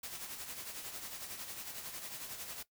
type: noise with tremolo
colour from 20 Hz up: white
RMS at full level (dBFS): -43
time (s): 0.03-2.63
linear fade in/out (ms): 5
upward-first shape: sine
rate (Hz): 11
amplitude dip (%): 50
effects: noise-tail reverb RT60 0.1 s tail -17 dB re dry